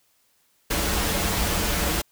pink noise with comb filter, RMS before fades -24 dBFS, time 0.7-2.02 s, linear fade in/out 10 ms, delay 7.8 ms, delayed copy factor -0.6, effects white hiss -65 dBFS RMS until 2.11 s

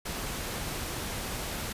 pink noise, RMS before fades -35 dBFS, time 0.05-1.73 s, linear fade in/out 10 ms, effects resampled to 32000 Hz

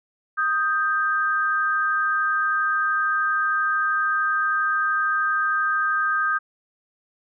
sine tone pair together, 1244.5 / 1577.5 Hz, D#6 / G6, 0 / +10 cents, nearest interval major third, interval 410 cents, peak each -22 dBFS, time 0.37-6.39 s, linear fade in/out 20 ms, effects none

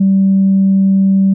sine tone, 193.6 Hz, G3, 21 cents flat, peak -6 dBFS, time 0-1.34 s, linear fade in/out 10 ms, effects tanh soft clip ceiling -3 dBFS

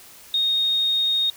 sine tone, 3714 Hz, A#7, 7 cents flat, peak -18 dBFS, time 0.34-1.3 s, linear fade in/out 2 ms, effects white hiss -46 dBFS RMS until 1.36 s

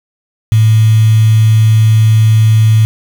sine tone with quantisation, 110 Hz, A2, in tune, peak -4 dBFS, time 0.52-2.85 s, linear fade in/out 0 ms, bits 4, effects none

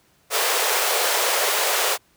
pink high-pass noise, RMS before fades -21 dBFS, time 0.3-1.98 s, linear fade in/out 50 ms, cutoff 420 Hz, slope 48 dB/octave, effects pink hiss -60 dBFS RMS until 2.16 s + high-pass 60 Hz 12 dB/octave

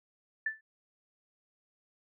sine tone with exponential decay, 1760 Hz, A6, in tune, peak -26 dBFS, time 0.46-0.61 s, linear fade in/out 5 ms, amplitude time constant 32 ms, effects none

